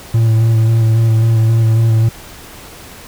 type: tone with vibrato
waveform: triangle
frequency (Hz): 112.8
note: A2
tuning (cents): +44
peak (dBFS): -6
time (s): 0.14-2.09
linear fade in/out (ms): 5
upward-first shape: square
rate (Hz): 3.7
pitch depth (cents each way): 18
effects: pink hiss -35 dBFS RMS until 3.07 s